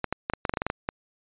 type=clicks; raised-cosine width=0.5 ms; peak=-11 dBFS; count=12; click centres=0.043 / 0.126 / 0.299 / 0.336 / 0.452 / 0.495 / 0.538 / 0.572 / 0.619 / 0.666 / 0.701 / 0.889 s; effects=resampled to 8000 Hz